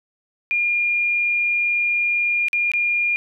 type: tone with dropouts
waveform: sine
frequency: 2414 Hz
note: D7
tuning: 47 cents sharp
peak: -17 dBFS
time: 0.51-3.16 s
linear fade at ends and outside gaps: 0 ms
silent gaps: 2.484-2.531 / 2.717-2.736 s
effects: none